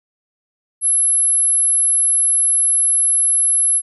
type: tone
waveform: sine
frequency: 11020 Hz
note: F9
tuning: 24 cents flat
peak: -12 dBFS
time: 0.81-3.82 s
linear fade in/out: 50 ms
effects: none